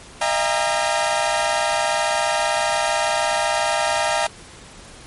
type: tone cluster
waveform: sawtooth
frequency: 616 / 676 / 806 / 933 Hz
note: D#5 / E5 / G5 / A#5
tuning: -17 / +43 / +48 / +1 cents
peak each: -20 dBFS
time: 0.21-4.27 s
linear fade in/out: 5 ms
effects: pink hiss -42 dBFS RMS until 5.06 s + MP3 48 kbps